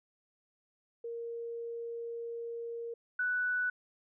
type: tone pair in turn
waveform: sine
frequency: 466.2 / 1484.4 Hz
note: A#4 / F#6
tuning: 0 / +5 cents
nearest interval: octave + minor sixth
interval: 2005 cents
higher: second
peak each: -37 / -29 dBFS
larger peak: second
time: 1.04-2.94 / 3.19-3.7 s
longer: first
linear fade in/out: 5 ms
effects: none